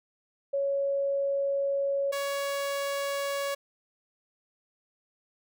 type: tone pair in turn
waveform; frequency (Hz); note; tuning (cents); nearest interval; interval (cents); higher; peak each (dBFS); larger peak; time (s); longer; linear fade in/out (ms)
sine / sawtooth; 556 / 560.2; C#5 / C#5; +5 / +18; unison; 13; second; -25; neither; 0.53-2.12 / 2.12-3.55; first; 10
effects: none